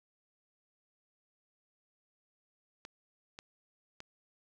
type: clicks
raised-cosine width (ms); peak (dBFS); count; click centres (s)
0.2; -28; 3; 2.851 / 3.389 / 4.004
effects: none